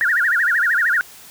sine tone with vibrato, 1628 Hz, G#6, 35 cents flat, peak -14 dBFS, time 0.01-1.01 s, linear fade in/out 0 ms, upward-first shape sine, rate 13 Hz, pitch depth 270 cents each way, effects white hiss -42 dBFS RMS until 1.3 s

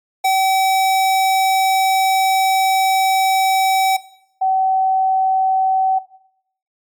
square / sine tone pair in turn, 765 / 761.3 Hz, G5 / F#5, -42 / +49 cents, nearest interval unison, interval 9 cents, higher first, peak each -13 dBFS, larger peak neither, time 0.24-3.97 / 4.41-5.99 s, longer first, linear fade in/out 10 ms, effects noise-tail reverb RT60 0.7 s tail -17 dB re dry + MP3 96 kbps

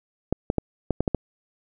clicks, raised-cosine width 2 ms, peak -8 dBFS, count 7, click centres 0.326 / 0.501 / 0.583 / 0.907 / 1.006 / 1.078 / 1.147 s, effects none

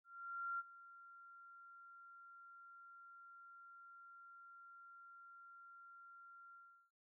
sine tone with ADSR envelope, 1380 Hz, F6, 21 cents flat, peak -39 dBFS, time 0.04-6.91 s, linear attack 550 ms, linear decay 33 ms, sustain -18 dB, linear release 370 ms, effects none

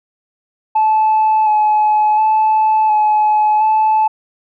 sine tone with vibrato, 860 Hz, A5, 40 cents flat, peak -8 dBFS, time 0.75-4.08 s, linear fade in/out 10 ms, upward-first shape square, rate 0.7 Hz, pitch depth 17 cents each way, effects tanh soft clip ceiling -7 dBFS

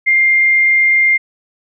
sine tone, 2108 Hz, C7, 12 cents sharp, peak -8 dBFS, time 0.06-1.18 s, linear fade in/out 20 ms, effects none

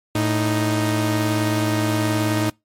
sawtooth tone pair together, 110 / 311.1 Hz, A2 / D#4, 0 / 0 cents, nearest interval octave + tritone, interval 1800 cents, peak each -17 dBFS, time 0.15-2.5 s, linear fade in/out 5 ms, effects noise-tail reverb RT60 0.2 s tail -25 dB re dry + MP3 64 kbps

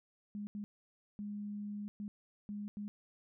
sine tone bursts at uneven times, 206.3 Hz, G#3, 11 cents flat, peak -39 dBFS, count 6, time 0.35-0.47 / 0.55-0.64 / 1.19-1.88 / 2-2.08 / 2.49-2.68 / 2.77-2.88 s, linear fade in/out 0 ms, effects none

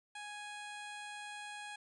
15% pulse tone, 830.6 Hz, G#5, in tune, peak -38 dBFS, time 0.15-1.76 s, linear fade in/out 5 ms, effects resampled to 24000 Hz

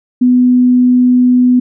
sine tone, 249.1 Hz, B3, 15 cents sharp, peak -5 dBFS, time 0.21-1.6 s, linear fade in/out 10 ms, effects none

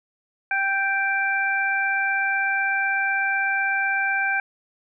harmonic tone, 784 Hz, G5, in tune, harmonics 1 / 2 / 3, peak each -27 / -22 / -26 dBFS, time 0.51-4.4 s, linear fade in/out 2 ms, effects none

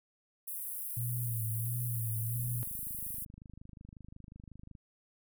pink high-pass noise, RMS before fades -40 dBFS, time 0.47-3.25 s, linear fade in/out 10 ms, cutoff 10000 Hz, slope 48 dB/octave
sine tone with vibrato, 116 Hz, A#2, 8 cents flat, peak -33 dBFS, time 0.97-2.63 s, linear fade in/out 0 ms, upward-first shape sine, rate 1.5 Hz, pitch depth 78 cents each way
click train, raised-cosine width 5 ms, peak -38 dBFS, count 62, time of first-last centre 2.36-4.752 s, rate 25.5 Hz
effects none

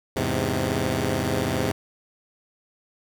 10% pulse chord, E augmented, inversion none, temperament equal, 82.41 / 103.83 / 130.81 Hz, E2 / G#2 / B#2, 0 / 0 / 0 cents, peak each -20 / -19 / -18 dBFS, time 0.16-1.72 s, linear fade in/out 5 ms, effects none

